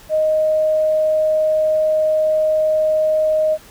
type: tone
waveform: sine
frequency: 622.3 Hz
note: D#5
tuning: in tune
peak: -13 dBFS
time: 0.09-3.58 s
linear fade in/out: 50 ms
effects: pink hiss -44 dBFS RMS until 3.7 s